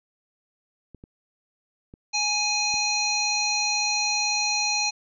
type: clicks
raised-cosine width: 3 ms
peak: -30 dBFS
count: 4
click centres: 0.947 / 1.039 / 1.939 / 2.741 s
type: harmonic tone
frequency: 833 Hz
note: G#5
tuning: 5 cents sharp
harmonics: 1 / 3 / 5 / 7 / 8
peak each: -30 / -27 / -26 / -29 / -35 dBFS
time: 2.13-4.91 s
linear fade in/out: 20 ms
effects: none